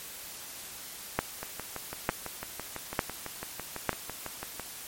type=two click trains; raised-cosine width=0.5 ms; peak=-9 / -20 dBFS; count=4 / 20; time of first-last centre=1.19-3.893 / 1.43-4.597 s; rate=1.11 / 6 Hz; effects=white hiss -43 dBFS RMS until 4.87 s + MP3 64 kbps